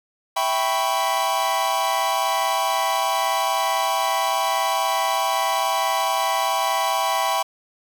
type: chord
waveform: 45% pulse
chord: C# half-diminished seventh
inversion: first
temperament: equal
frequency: 659.3 / 784 / 987.8 / 1108.7 Hz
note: E5 / G5 / B5 / C#6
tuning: 0 / 0 / 0 / 0 cents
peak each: -27 / -24 / -24 / -27 dBFS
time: 0.36-7.43 s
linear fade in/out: 10 ms
effects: none